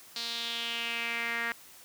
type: tone with band-pass filter sweep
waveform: sawtooth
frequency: 233.1 Hz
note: A#3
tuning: in tune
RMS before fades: -34 dBFS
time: 0.16-1.52 s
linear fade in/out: 2 ms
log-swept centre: 4300 to 1800 Hz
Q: 3.9
effects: white hiss -53 dBFS RMS until 1.84 s + high-pass 60 Hz 12 dB/octave